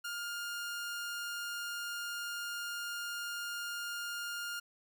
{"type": "tone", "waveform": "sawtooth", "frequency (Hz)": 1411, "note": "F6", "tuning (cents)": 17, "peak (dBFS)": -34, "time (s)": [0.04, 4.6], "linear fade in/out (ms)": 10, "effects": []}